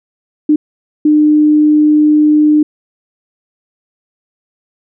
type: tone bursts at uneven times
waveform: sine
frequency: 301.9 Hz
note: D4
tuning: 48 cents sharp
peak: -5 dBFS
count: 2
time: 0.49-0.56 / 1.05-2.63 s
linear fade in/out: 5 ms
effects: none